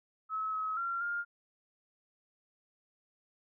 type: tone with pitch steps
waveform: sine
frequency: 1291 / 1281 / 1374 / 1408 Hz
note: E6 / E6 / F6 / F6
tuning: -37 / -50 / -29 / +14 cents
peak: -32 dBFS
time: 0.29-1.25 s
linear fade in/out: 50 ms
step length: 240 ms
effects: none